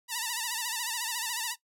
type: tone with vibrato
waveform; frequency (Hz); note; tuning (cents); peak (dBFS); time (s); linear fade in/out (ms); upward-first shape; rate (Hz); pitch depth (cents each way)
5% pulse; 932.3; A#5; 0; -19; 0.08-1.56; 50; sine; 14; 100
effects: noise-tail reverb RT60 0.1 s tail -17 dB re dry